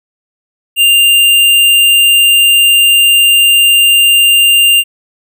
square tone, 2794 Hz, F7, in tune, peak -5 dBFS, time 0.76-4.84 s, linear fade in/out 50 ms, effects none

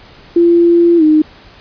sine tone with pitch glide, 342.2 to 308.4 Hz, F4 to D#4, -35 to -15 cents, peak -5 dBFS, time 0.36-1.22 s, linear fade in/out 5 ms, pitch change -180 cents, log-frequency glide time 0.97-1.03 s, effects pink hiss -40 dBFS RMS until 1.6 s + resampled to 11025 Hz

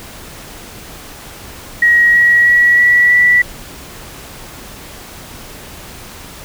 sine tone with pitch steps, 1900 / 1914.3 / 1928.7 / 1943.3 / 1957.9 Hz, A#6 / A#6 / B6 / B6 / B6, +33 / +45 / -42 / -28 / -16 cents, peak -6 dBFS, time 1.82-3.42 s, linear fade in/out 5 ms, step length 320 ms, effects pink hiss -33 dBFS RMS until 6.44 s

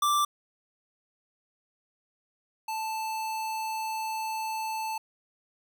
square tone pair in turn, 1174.7 / 880 Hz, D6 / A5, 0 / 0 cents, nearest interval perfect fourth, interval 500 cents, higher first, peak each -23 / -31 dBFS, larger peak first, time 0.02-0.25 / 2.68-4.98 s, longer second, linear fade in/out 5 ms, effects none

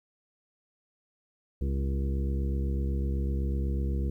harmonic tone with a mistuned harmonic, 68 Hz, C#2, 33 cents flat, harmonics 1 / 2 / 3 / 4 / 5 / 6 / 7, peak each -27 / -36 / -37 / -44 / -41 / -46 / -45 dBFS, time 1.61-4.1 s, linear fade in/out 5 ms, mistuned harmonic 6, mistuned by -31 cents, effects 11-bit

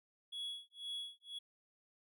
triangle tone with tremolo, 3360 Hz, G#7, 19 cents sharp, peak -38 dBFS, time 0.32-1.39 s, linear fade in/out 10 ms, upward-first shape sine, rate 2 Hz, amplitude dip 100%, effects none

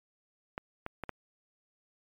clicks, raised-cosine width 0.5 ms, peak -21 dBFS, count 4, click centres 0.579 / 0.864 / 1.037 / 1.093 s, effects MP3 96 kbps

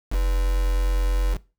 sine tone with quantisation, 44.85 Hz, F1, 47 cents sharp, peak -18 dBFS, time 0.1-1.38 s, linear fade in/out 50 ms, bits 5, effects noise-tail reverb RT60 0.3 s tail -21 dB re dry

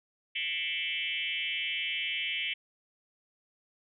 sine tone with frequency modulation, 2654 Hz, E7, 11 cents sharp, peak -30 dBFS, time 0.35-2.54 s, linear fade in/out 10 ms, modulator 164 Hz, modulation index 3.6, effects none

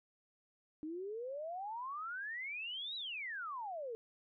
sine exponential two-way sweep, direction up then down, 300 to 3972 to 437.2 Hz, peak -40 dBFS, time 0.83-3.95 s, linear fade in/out 0 ms, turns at 2.96 s, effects none

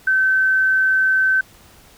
sine tone, 1537 Hz, G6, 35 cents flat, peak -13 dBFS, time 0.07-1.41 s, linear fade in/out 5 ms, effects pink hiss -48 dBFS RMS until 1.97 s

